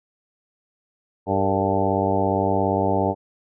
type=harmonic tone with a mistuned harmonic; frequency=97.3 Hz; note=G2; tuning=12 cents flat; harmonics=1 / 2 / 3 / 4 / 5 / 6 / 7 / 8 / 9; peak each=-27 / -27 / -27 / -27 / -27 / -27 / -27 / -27 / -27 dBFS; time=1.26-3.15 s; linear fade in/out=50 ms; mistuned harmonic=5; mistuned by=-67 cents; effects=none